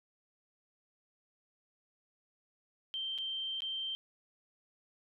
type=tone with dropouts; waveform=sine; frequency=3136 Hz; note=G7; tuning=in tune; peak=-35 dBFS; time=2.94-3.95 s; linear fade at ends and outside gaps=0 ms; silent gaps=3.179-3.185 / 3.605-3.62 s; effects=none